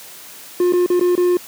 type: tone with dropouts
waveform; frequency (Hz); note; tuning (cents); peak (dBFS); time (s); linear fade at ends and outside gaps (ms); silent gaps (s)
triangle; 356.1; F4; +34; -10; 0.6-1.37; 2; 0.724-0.734 / 0.862-0.901 / 0.996-1.01 / 1.153-1.177
effects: white hiss -38 dBFS RMS until 1.47 s + high-pass 150 Hz 12 dB/octave